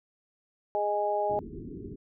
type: harmonic tone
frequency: 206.8 Hz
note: G#3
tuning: 7 cents flat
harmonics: 2 / 3 / 4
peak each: -32 / -29 / -29 dBFS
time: 0.75-1.39 s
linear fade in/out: 0 ms
type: low-pass noise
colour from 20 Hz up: white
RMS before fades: -41 dBFS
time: 1.29-1.96 s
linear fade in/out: 10 ms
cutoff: 410 Hz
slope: 96 dB/octave
effects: none